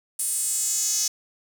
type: tone with high-pass filter sweep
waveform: sawtooth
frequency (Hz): 426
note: G#4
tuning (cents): +44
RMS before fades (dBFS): -25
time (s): 0.19-1.08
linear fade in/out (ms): 5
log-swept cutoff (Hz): 9400 to 6000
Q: 4.6
effects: none